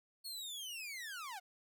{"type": "linear sweep", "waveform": "sawtooth", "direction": "down", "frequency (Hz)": [4393, 698.5], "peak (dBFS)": -40, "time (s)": [0.24, 1.4], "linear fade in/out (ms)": 20, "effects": []}